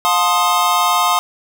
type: chord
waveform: square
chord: F dominant seventh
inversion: none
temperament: equal with one note detuned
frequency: 711.9 / 880 / 1046.5 / 1244.5 Hz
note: F5 / A5 / C6 / Eb6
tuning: +33 / 0 / 0 / 0 cents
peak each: -20 / -21 / -18 / -18 dBFS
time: 0.05-1.19 s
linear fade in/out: 0 ms
effects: none